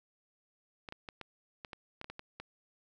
clicks, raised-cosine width 0.3 ms, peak -27 dBFS, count 11, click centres 0.888 / 0.924 / 1.088 / 1.213 / 1.648 / 1.732 / 2.014 / 2.044 / 2.1 / 2.194 / 2.4 s, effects none

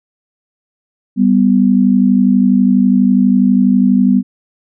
sine tone pair together, 196 / 248.2 Hz, G3 / B3, 0 / +9 cents, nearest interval major third, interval 409 cents, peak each -10 dBFS, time 1.16-4.23 s, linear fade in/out 50 ms, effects none

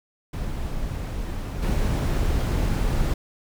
brown noise with level steps, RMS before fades -29 / -22 dBFS, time 0.33-3.14 s, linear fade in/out 5 ms, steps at 1.62 s, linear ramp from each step 10 ms, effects none

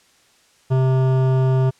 triangle tone with hard clipping, 130.81 Hz, C3, in tune, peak -16 dBFS, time 0.7-1.71 s, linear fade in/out 20 ms, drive 18 dB, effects white hiss -56 dBFS RMS until 1.79 s + low-pass 8000 Hz 12 dB/octave

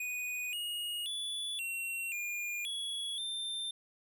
square tone with pitch steps, 2478 / 2874 / 3442 / 2731 / 2417 / 3366 / 3582 Hz, D#7 / F7 / A7 / F7 / D7 / G#7 / A7, -8 / +49 / -39 / -39 / +49 / +23 / +30 cents, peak -36 dBFS, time 0-3.71 s, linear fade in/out 5 ms, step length 530 ms, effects none

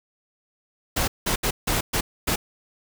pink noise bursts at uneven times, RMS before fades -23 dBFS, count 6, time 0.96-1.08 / 1.26-1.36 / 1.43-1.51 / 1.67-1.81 / 1.93-2.01 / 2.27-2.36 s, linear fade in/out 10 ms, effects none

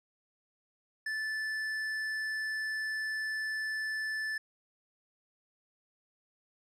triangle tone with tanh clipping, 1750 Hz, A6, 10 cents flat, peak -34 dBFS, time 1.06-4.38 s, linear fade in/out 5 ms, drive 13 dB, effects none

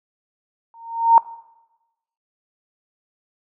sine tone with exponential growth, 920 Hz, A#5, 23 cents flat, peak -5 dBFS, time 0.74-1.18 s, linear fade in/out 1 ms, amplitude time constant 95 ms, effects noise-tail reverb RT60 1.0 s tail -20 dB re dry

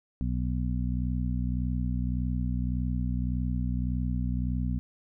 harmonic tone, 61.74 Hz, B1, in tune, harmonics 1 / 2 / 3 / 4, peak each -29 / -32 / -34 / -35 dBFS, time 0.21-4.79 s, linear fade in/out 0 ms, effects none

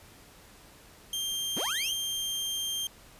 sawtooth tone, 3177 Hz, G7, 23 cents sharp, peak -27 dBFS, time 1.13-2.87 s, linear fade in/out 2 ms
30% pulse linear sweep, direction up, 103.1 to 3298 Hz, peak -30 dBFS, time 1.56-1.94 s, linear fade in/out 10 ms
effects pink hiss -54 dBFS RMS until 3.19 s + resampled to 32000 Hz

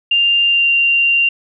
sine tone with pitch glide, 2794 to 2773 Hz, F7 to F7, 0 to -13 cents, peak -10 dBFS, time 0.11-1.29 s, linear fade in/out 5 ms, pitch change -13 cents, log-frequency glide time 0.46-0.69 s, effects none

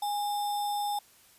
sine tone with sample-and-hold, 823 Hz, G#5, 16 cents flat, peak -28 dBFS, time 0.02-0.99 s, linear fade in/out 5 ms, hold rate 4410 Hz, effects white hiss -59 dBFS RMS until 1.38 s + resampled to 32000 Hz

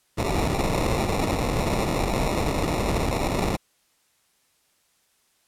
pink noise with sample-and-hold, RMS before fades -24 dBFS, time 0.17-3.57 s, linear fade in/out 20 ms, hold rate 1575 Hz, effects white hiss -66 dBFS RMS until 5.47 s + low-pass 12000 Hz 12 dB/octave

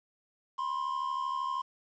triangle tone pair together, 987.8 / 1060.6 Hz, B5 / C6, 0 / +23 cents, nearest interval minor second, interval 123 cents, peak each -35 / -30 dBFS, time 0.58-1.62 s, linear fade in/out 10 ms, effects resampled to 16000 Hz + 10-bit

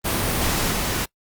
pink noise with level steps, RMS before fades -22 / -24 dBFS, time 0.04-1.06 s, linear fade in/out 20 ms, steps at 0.71 s, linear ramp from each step 2 ms, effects noise-tail reverb RT60 0.1 s tail -24 dB re dry + Opus 32 kbps

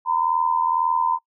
sine tone pair together, 929 / 1011 Hz, A#5 / B5, -6 / +40 cents, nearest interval minor second, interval 146 cents, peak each -21 dBFS, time 0.05-1.19 s, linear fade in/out 50 ms, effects noise-tail reverb RT60 0.1 s tail -22 dB re dry

